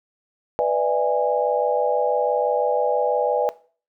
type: chord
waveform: sine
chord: E dominant seventh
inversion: second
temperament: just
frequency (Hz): 494.4 / 593.3 / 659.3 / 824.1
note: B4 / D5 / E5 / G#5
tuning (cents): +2 / +18 / 0 / -14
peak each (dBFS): -21 / -23 / -25 / -24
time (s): 0.59-3.49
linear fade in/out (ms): 0
effects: noise-tail reverb RT60 0.4 s tail -18 dB re dry